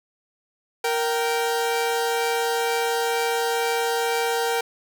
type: tone pair together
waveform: sawtooth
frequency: 466.2 / 777.7 Hz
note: A#4 / G5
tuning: 0 / -14 cents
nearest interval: major sixth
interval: 886 cents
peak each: -19 / -22 dBFS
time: 0.84-4.61 s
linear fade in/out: 5 ms
effects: none